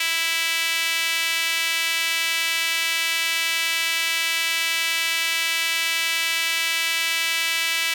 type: tone with high-pass filter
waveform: sawtooth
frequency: 329.6 Hz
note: E4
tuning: in tune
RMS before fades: -23 dBFS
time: 0-7.94 s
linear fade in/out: 5 ms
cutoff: 2400 Hz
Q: 2.2
effects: none